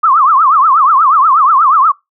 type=tone with vibrato; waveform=sine; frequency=1174.7 Hz; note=D6; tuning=in tune; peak=-5 dBFS; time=0.03-1.92 s; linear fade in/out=10 ms; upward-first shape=triangle; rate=8.3 Hz; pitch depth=260 cents each way; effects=noise-tail reverb RT60 0.2 s tail -25 dB re dry